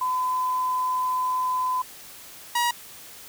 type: tone pair in turn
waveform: sine / sawtooth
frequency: 1013 / 956.1 Hz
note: B5 / A#5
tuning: +44 / +44 cents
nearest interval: minor second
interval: 100 cents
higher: first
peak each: -22 / -17 dBFS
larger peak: second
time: 0.01-1.82 / 2.55-2.71 s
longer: first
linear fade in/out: 5 ms
effects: white hiss -44 dBFS RMS until 3.28 s